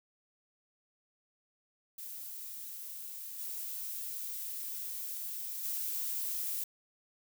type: noise with level steps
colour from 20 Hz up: violet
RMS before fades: -44 / -40 / -36 dBFS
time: 1.98-6.64 s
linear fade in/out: 5 ms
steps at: 3.38 / 5.63 s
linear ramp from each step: 20 ms
effects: none